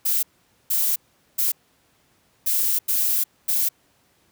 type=noise bursts at uneven times; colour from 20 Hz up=violet; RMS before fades=-21 dBFS; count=6; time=0.05-0.23 / 0.7-0.96 / 1.38-1.52 / 2.46-2.79 / 2.88-3.24 / 3.48-3.69 s; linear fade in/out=10 ms; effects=pink hiss -62 dBFS RMS until 4.31 s + high-pass 80 Hz 12 dB/octave